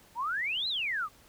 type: exponential two-way sweep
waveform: sine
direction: up then down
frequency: 880 to 4168 to 1135 Hz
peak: -29 dBFS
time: 0.15-1.09 s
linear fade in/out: 50 ms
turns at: 0.68 s
effects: pink hiss -59 dBFS RMS until 1.28 s